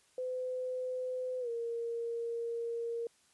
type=tone with pitch glide; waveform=sine; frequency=508 to 465.8 Hz; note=B4 to A#4; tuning=+49 to -1 cents; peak=-34 dBFS; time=0.18-3.07 s; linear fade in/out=2 ms; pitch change=-150 cents; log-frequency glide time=1.4-1.49 s; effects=white hiss -68 dBFS RMS until 3.33 s + resampled to 24000 Hz

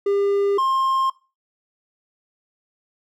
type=tone pair in turn; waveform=triangle; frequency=400.9 / 1062.3 Hz; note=G4 / C6; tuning=+39 / +26 cents; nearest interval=octave + perfect fourth; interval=1687 cents; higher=second; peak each=-15 / -15 dBFS; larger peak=neither; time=0.06-0.58 / 0.58-1.1 s; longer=neither; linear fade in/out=5 ms; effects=noise-tail reverb RT60 0.3 s tail -21 dB re dry

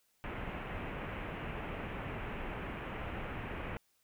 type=low-pass noise; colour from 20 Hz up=pink; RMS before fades=-41 dBFS; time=0.24-3.77 s; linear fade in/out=0 ms; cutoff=2800 Hz; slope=48 dB/octave; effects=white hiss -74 dBFS RMS until 4.03 s

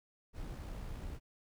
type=noise with amplitude modulation; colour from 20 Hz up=brown; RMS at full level=-42 dBFS; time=0.33-1.2 s; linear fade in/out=50 ms; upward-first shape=sine; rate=62.6 Hz; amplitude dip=30%; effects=none

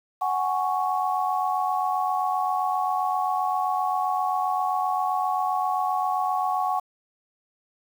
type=chord; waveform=sine; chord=F# suspended second; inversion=none; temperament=equal with one note detuned; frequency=743 / 830.6 / 1108.7 Hz; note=F#5 / G#5 / C#6; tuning=+7 / 0 / 0 cents; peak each=-25 / -28 / -27 dBFS; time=0.21-6.8 s; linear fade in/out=10 ms; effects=8-bit

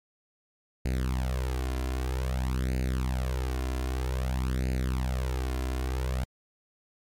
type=tone with flanger; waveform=sawtooth; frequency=64 Hz; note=C2; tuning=38 cents flat; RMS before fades=-29 dBFS; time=0.85-6.24 s; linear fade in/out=5 ms; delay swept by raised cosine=0.44 to 2.94 ms; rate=0.52 Hz; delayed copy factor=+0.8; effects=MP3 64 kbps

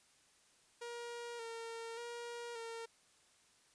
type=tone with vibrato; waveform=sawtooth; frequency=466.2 Hz; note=A#4; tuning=in tune; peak=-40 dBFS; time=0.81-2.86 s; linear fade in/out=10 ms; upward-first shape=square; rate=0.86 Hz; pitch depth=30 cents each way; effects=white hiss -69 dBFS RMS until 3.74 s + resampled to 22050 Hz

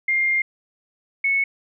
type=tone pair in turn; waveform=sine; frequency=2114 / 2205 Hz; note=C7 / C#7; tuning=+17 / -10 cents; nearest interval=minor second; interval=73 cents; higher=second; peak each=-17 / -17 dBFS; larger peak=neither; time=0.08-0.42 / 1.24-1.44 s; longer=first; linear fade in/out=5 ms; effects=none

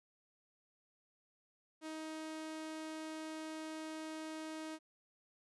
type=tone; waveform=sawtooth; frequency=314.8 Hz; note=D#4; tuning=20 cents sharp; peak=-39 dBFS; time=1.81-4.79 s; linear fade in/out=50 ms; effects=resampled to 24000 Hz

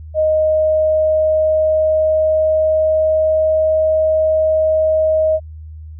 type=tone with pitch glide; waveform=sine; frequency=622.3 to 628.1 Hz; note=D#5 to D#5; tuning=0 to +16 cents; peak=-11 dBFS; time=0.14-5.4 s; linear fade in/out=50 ms; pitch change=+16 cents; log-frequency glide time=0.39-3.78 s; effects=added 78 Hz sine -30 dBFS peak until 5.99 s

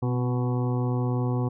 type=harmonic tone with a mistuned harmonic; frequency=123.47 Hz; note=B2; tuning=in tune; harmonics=1 / 2 / 3 / 4 / 6 / 7 / 8 / 9; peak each=-24 / -30 / -34 / -36 / -40 / -41 / -42 / -43 dBFS; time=0.02-1.49 s; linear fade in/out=10 ms; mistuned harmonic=2; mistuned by=+38 cents; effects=none

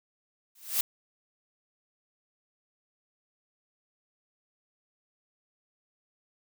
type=noise with exponential growth; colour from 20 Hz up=blue; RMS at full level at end=-22 dBFS; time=0.55-0.81 s; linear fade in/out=5 ms; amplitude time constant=56 ms; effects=none

